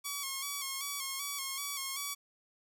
5% pulse tone with vibrato, 1108.7 Hz, C#6, in tune, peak -24 dBFS, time 0.04-2.15 s, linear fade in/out 20 ms, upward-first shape square, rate 2.6 Hz, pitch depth 47 cents each way, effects none

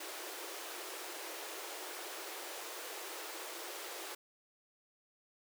pink high-pass noise, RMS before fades -45 dBFS, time 0-4.15 s, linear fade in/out 5 ms, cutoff 320 Hz, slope 96 dB/octave, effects none

